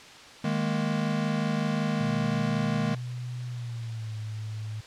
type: chord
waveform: square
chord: D# suspended fourth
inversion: none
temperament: equal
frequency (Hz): 155.56 / 207.7 / 233.1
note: D#3 / G#3 / A#3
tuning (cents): 0 / 0 / 0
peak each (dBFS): -30 / -30 / -32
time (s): 0.44-2.95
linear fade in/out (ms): 5
type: tone with pitch glide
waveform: sine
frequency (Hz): 123.47 to 108.11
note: B2 to A2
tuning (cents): 0 to -30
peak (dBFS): -32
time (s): 2-4.81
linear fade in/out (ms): 10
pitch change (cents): -230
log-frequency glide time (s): 3.48-4.16
effects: white hiss -47 dBFS RMS until 4.86 s + low-pass 5000 Hz 12 dB/octave